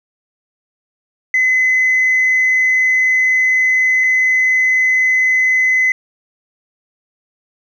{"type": "tone pair in turn", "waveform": "sine", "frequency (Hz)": [2031, 2031], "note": ["B6", "B6"], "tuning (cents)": [48, 48], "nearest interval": "unison", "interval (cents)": 0, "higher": "neither", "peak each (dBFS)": -9, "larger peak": "neither", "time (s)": [[1.34, 4.04], [4.04, 5.92]], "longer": "first", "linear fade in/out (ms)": 2, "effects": ["tanh soft clip ceiling -7 dBFS", "8-bit"]}